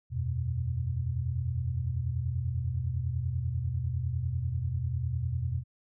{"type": "chord", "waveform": "sine", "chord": "E suspended second", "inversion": "none", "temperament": "equal", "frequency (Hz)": [82.41, 92.5, 123.47], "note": ["E2", "F#2", "B2"], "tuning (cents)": [0, 0, 0], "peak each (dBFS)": [-33, -35, -31], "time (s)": [0.1, 5.64], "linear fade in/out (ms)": 50, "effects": []}